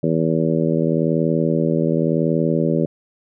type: harmonic tone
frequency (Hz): 80.9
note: E2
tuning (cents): -32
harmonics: 2 / 3 / 4 / 5 / 6 / 7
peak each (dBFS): -20 / -22 / -23 / -24 / -25 / -25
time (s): 0.03-2.86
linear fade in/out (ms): 5
effects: none